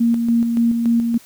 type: tone with tremolo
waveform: sine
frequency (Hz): 233.1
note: A#3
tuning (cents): 0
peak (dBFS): -12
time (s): 0-1.18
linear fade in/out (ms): 10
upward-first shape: square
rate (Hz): 3.5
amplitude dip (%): 40
effects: white hiss -47 dBFS RMS until 1.25 s